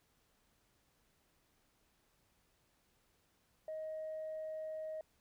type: tone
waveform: sine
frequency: 628 Hz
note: D#5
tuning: 16 cents sharp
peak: -39 dBFS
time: 3.68-5.01 s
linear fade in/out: 2 ms
effects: tanh soft clip ceiling -37 dBFS + pink hiss -75 dBFS RMS until 5.2 s